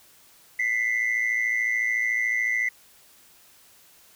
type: tone pair together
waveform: sine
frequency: 1993.2 / 2107 Hz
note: B6 / C7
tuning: +15 / +12 cents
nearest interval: minor second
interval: 97 cents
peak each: -22 / -25 dBFS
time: 0.59-2.69 s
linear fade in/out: 5 ms
effects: tanh soft clip ceiling -18 dBFS + white hiss -55 dBFS RMS until 4.15 s